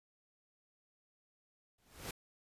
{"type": "noise with exponential growth", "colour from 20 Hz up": "pink", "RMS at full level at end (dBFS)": -39, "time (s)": [1.78, 2.11], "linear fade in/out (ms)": 5, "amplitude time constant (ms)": 71, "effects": ["resampled to 32000 Hz"]}